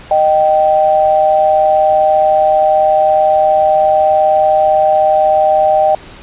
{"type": "tone pair together", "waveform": "sine", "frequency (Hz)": [617, 777.4], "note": ["D#5", "G5"], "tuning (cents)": [-15, -15], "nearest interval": "major third", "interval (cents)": 400, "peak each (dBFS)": -10, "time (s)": [0.11, 5.95], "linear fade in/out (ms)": 2, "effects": ["pink hiss -35 dBFS RMS until 6.22 s", "resampled to 8000 Hz"]}